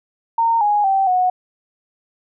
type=tone with pitch steps; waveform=sine; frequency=918 / 829 / 776 / 733 Hz; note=A#5 / G#5 / G5 / F#5; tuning=-27 / -3 / -18 / -16 cents; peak=-13 dBFS; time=0.38-1.3 s; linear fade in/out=5 ms; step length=230 ms; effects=none